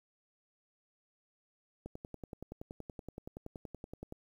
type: click train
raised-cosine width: 2 ms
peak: -30 dBFS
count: 25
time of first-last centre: 1.86-4.124 s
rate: 10.6 Hz
effects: 10-bit